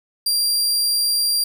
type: tone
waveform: sawtooth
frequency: 4753 Hz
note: D8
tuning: 20 cents sharp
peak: -14 dBFS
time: 0.26-1.44 s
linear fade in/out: 5 ms
effects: none